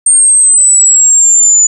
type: exponential sweep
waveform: sine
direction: down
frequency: 8680 to 6950 Hz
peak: -3 dBFS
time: 0.06-1.67 s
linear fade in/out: 5 ms
effects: none